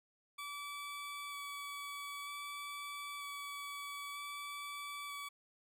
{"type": "tone with vibrato", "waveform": "20% pulse", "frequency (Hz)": 1147, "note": "D6", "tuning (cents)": -41, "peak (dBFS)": -38, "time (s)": [0.38, 5.29], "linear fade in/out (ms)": 10, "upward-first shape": "square", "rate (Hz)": 0.53, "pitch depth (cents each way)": 8, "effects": []}